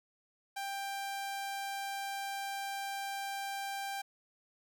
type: tone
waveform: sawtooth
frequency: 790 Hz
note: G5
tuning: 13 cents sharp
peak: -33 dBFS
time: 0.56-4.02 s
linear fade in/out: 10 ms
effects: none